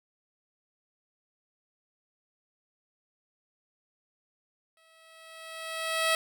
10% pulse tone with exponential growth, 648 Hz, E5, 30 cents flat, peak -14 dBFS, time 4.77-6.15 s, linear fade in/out 1 ms, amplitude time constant 300 ms, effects none

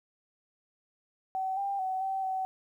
sine tone with pitch steps, 760 / 794 / 754 / 770 / 758 Hz, F#5 / G5 / F#5 / G5 / F#5, +46 / +22 / +32 / -31 / +42 cents, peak -29 dBFS, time 1.35-2.45 s, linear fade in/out 0 ms, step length 220 ms, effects 11-bit

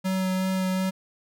square tone with vibrato, 187.6 Hz, F#3, 24 cents sharp, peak -24 dBFS, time 0.04-0.91 s, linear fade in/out 20 ms, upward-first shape sine, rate 2.7 Hz, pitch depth 12 cents each way, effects none

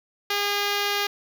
5% pulse tone with notch filter, 407.2 Hz, G#4, 34 cents flat, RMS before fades -25 dBFS, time 0.3-1.07 s, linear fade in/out 5 ms, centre 9300 Hz, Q 1.1, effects none

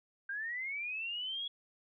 sine linear sweep, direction up, 1568 to 3367 Hz, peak -36 dBFS, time 0.29-1.48 s, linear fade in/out 5 ms, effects none

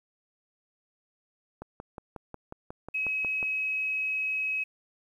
click train, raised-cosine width 1 ms, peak -25 dBFS, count 11, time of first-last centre 1.62-3.428 s, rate 5.53 Hz
sine tone, 2554 Hz, D#7, 45 cents sharp, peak -27 dBFS, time 2.94-4.64 s, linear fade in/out 10 ms
effects 10-bit

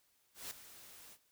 white noise with ADSR envelope, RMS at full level -43 dBFS, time 0.34-1.18 s, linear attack 170 ms, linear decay 4 ms, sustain -13 dB, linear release 55 ms, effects white hiss -74 dBFS RMS until 1.31 s

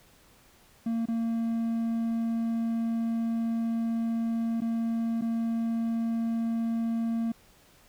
triangle tone with dropouts, 228.9 Hz, A#3, 31 cents flat, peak -24 dBFS, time 0.86-7.32 s, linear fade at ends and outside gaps 5 ms, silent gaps 1.057-1.084 / 4.606-4.617 / 5.212-5.22 s, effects pink hiss -59 dBFS RMS until 7.88 s

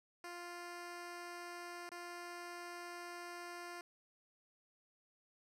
10% pulse tone with dropouts, 349.2 Hz, F4, in tune, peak -38 dBFS, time 0.24-3.81 s, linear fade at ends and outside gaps 2 ms, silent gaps 1.892-1.917 s, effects low-pass 11000 Hz 12 dB/octave

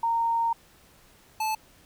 sine / square tone pair in turn, 923 / 871.2 Hz, A#5 / A5, -17 / -17 cents, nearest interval minor second, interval 100 cents, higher first, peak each -22 / -26 dBFS, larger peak first, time 0.03-0.53 / 1.4-1.55 s, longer first, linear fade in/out 5 ms, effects pink hiss -57 dBFS RMS until 1.85 s

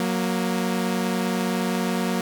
sawtooth tone pair together, 184.13 / 233.8 Hz, F#3 / A#3, -8 / +5 cents, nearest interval major third, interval 413 cents, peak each -21 dBFS, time 0-2.21 s, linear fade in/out 2 ms, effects none

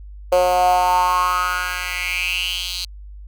10% pulse tone with high-pass filter sweep, 180.5 Hz, F#3, 43 cents flat, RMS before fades -19 dBFS, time 0.32-2.85 s, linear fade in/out 5 ms, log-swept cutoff 540 to 4000 Hz, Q 6.1, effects added 50 Hz sine -34 dBFS peak until 3.27 s

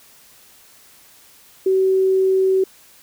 sine tone, 380 Hz, F#4, 46 cents sharp, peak -13 dBFS, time 1.66-2.64 s, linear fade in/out 5 ms, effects white hiss -49 dBFS RMS until 3.02 s

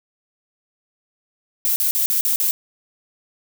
violet noise bursts, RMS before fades -19 dBFS, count 6, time 1.65-2.51 s, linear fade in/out 0 ms, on 110 ms, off 40 ms, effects none

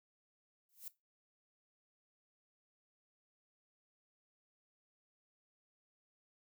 violet noise with exponential growth, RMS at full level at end -43 dBFS, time 0.69-0.88 s, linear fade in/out 2 ms, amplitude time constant 41 ms, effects noise-tail reverb RT60 0.2 s tail -17 dB re dry

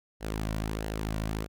sawtooth tone with flanger, 53.5 Hz, A1, 48 cents flat, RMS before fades -33 dBFS, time 0.2-1.48 s, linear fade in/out 50 ms, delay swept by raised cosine 0.83 to 2.43 ms, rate 1.5 Hz, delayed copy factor -0.5, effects none

